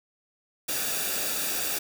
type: noise with comb filter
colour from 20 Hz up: white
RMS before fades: -29 dBFS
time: 0.68-1.79 s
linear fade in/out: 10 ms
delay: 0.96 ms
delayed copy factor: -0.6
effects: none